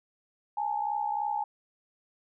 sine tone pair together, 830.6 / 893.8 Hz, G#5 / A5, 0 / +27 cents, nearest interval minor second, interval 127 cents, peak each -29 / -33 dBFS, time 0.57-1.44 s, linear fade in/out 5 ms, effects none

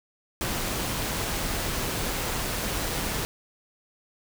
pink noise with amplitude modulation, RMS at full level -28 dBFS, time 0.41-3.25 s, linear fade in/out 0 ms, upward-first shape sine, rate 167 Hz, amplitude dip 25%, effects none

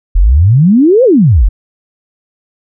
sine exponential two-way sweep, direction up then down, 38.89 to 541 to 38.89 Hz, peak -3 dBFS, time 0.15-1.49 s, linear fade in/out 10 ms, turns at 1.04 s, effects none

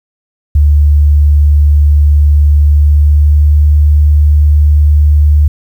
sine tone with pitch glide, 73.42 to 74.27 Hz, D2 to D2, 0 to +20 cents, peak -3 dBFS, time 0.55-5.48 s, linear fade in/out 5 ms, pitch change +20 cents, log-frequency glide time 2.66-3.57 s, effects 7-bit

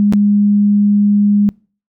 sine tone with dropouts, 205 Hz, G#3, 22 cents flat, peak -8 dBFS, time 0-1.49 s, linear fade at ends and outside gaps 0 ms, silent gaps 0.125-0.135 s, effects noise-tail reverb RT60 0.4 s tail -26 dB re dry

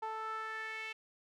sawtooth tone with band-pass filter sweep, 440 Hz, A4, in tune, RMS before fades -41 dBFS, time 0.02-0.93 s, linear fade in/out 10 ms, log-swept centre 960 to 2500 Hz, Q 4, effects none

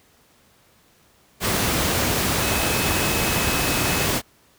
sine tone in noise, 2567 Hz, E7, 47 cents flat, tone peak -30 dBFS, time 2.4-4.09 s, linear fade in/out 50 ms, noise pink, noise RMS -21 dBFS, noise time 1.4-4.22 s, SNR -12 dB, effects pink hiss -57 dBFS RMS until 4.58 s + high-pass 60 Hz 12 dB/octave

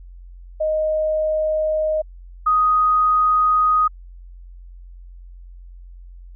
sine tone pair in turn, 622 / 1248 Hz, D#5 / D#6, -1 / +5 cents, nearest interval octave, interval 1206 cents, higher second, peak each -17 / -13 dBFS, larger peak second, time 0.6-2.02 / 2.46-3.88 s, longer neither, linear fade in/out 10 ms, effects added 44 Hz sine -37 dBFS peak until 6.35 s

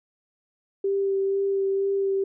sine tone with vibrato, 392 Hz, G4, in tune, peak -21 dBFS, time 0.84-2.24 s, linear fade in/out 5 ms, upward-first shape sine, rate 2.1 Hz, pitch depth 13 cents each way, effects none

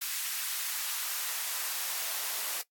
white noise with high-pass filter sweep, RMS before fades -34 dBFS, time 0.01-2.62 s, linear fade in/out 10 ms, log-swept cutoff 1600 to 590 Hz, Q 0.82, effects noise-tail reverb RT60 0.1 s tail -18 dB re dry + AAC 64 kbps

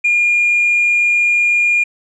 triangle tone with hard clipping, 2418 Hz, D7, 50 cents sharp, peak -11 dBFS, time 0.04-1.84 s, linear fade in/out 10 ms, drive 4 dB, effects resampled to 24000 Hz

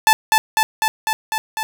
sawtooth tone with echo, 875 Hz, A5, 10 cents flat, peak -5 dBFS, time 0.07-0.13 s, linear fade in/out 0 ms, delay 250 ms, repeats 6, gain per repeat -2 dB, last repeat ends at 1.63 s, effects none

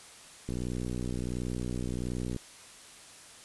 click train, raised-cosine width 3 ms, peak -22 dBFS, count 116, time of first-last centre 0.49-2.363 s, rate 61.4 Hz, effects white hiss -51 dBFS RMS until 3.44 s + resampled to 24000 Hz

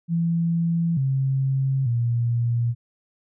sine tone with pitch steps, 167.9 / 134.4 / 118.4 Hz, E3 / C3 / A#2, +32 / +47 / +27 cents, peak -19 dBFS, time 0.08-2.75 s, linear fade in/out 50 ms, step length 890 ms, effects none

